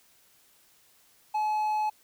triangle tone, 854 Hz, G#5, 48 cents sharp, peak -23 dBFS, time 1.34-1.9 s, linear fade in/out 10 ms, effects white hiss -62 dBFS RMS until 2.03 s

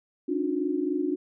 sine tone cluster, 280.9 / 304.4 / 360.3 Hz, C#4 / D#4 / F#4, +23 / -38 / -46 cents, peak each -29 dBFS, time 0.28-1.16 s, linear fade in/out 10 ms, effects none

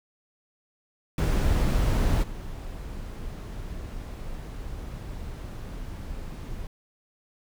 brown noise with level steps, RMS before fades -22 / -36 dBFS, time 1.18-6.67 s, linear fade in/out 2 ms, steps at 2.22 s, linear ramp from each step 20 ms, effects none

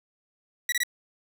sawtooth tone bursts, 1939 Hz, B6, 32 cents flat, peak -20 dBFS, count 3, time 0.69-0.834 s, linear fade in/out 2 ms, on 32 ms, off 24 ms, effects none

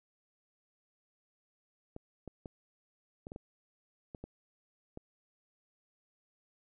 clicks, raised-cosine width 2 ms, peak -30 dBFS, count 9, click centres 1.964 / 2.277 / 2.458 / 3.269 / 3.319 / 3.361 / 4.148 / 4.24 / 4.974 s, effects none

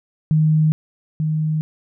sine tone pair in turn, 155.56 / 155.56 Hz, D#3 / D#3, 0 / 0 cents, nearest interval unison, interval 0 cents, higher neither, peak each -12 / -17 dBFS, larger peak first, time 0.31-0.72 / 1.2-1.61 s, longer neither, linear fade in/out 0 ms, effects none

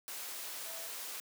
sine tone in noise, 659.3 Hz, E5, in tune, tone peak -51 dBFS, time 0.66-0.87 s, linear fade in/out 0 ms, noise white, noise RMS -43 dBFS, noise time 0.08-1.2 s, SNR -11 dB, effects high-pass 400 Hz 12 dB/octave

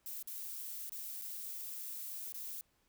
violet noise with dropouts, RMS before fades -44 dBFS, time 0.06-2.61 s, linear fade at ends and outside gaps 0 ms, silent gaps 0.226-0.274 / 0.895-0.92 / 1.214-1.219 / 2.323-2.344 s, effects pink hiss -75 dBFS RMS until 2.88 s

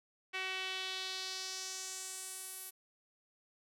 sawtooth tone with band-pass filter sweep, 376.9 Hz, F#4, 32 cents sharp, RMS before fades -42 dBFS, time 0.33-2.71 s, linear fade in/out 20 ms, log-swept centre 2400 to 12000 Hz, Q 2.3, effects none

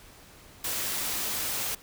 white noise, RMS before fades -31 dBFS, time 0.64-1.75 s, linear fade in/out 5 ms, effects pink hiss -52 dBFS RMS until 1.82 s

